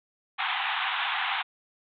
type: band-pass noise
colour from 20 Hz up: pink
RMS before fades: -29 dBFS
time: 0.38-1.43 s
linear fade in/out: 20 ms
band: 750 to 3700 Hz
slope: 96 dB/octave
effects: none